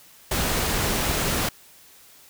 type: noise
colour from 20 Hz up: pink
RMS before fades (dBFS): -24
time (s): 0.31-1.49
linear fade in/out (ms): 5
effects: white hiss -51 dBFS RMS until 2.29 s